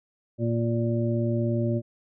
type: harmonic tone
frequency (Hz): 116.54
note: A#2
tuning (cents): 0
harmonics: 1 / 2 / 3 / 5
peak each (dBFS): -25 / -28 / -30 / -32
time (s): 0.38-1.82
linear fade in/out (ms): 50
effects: none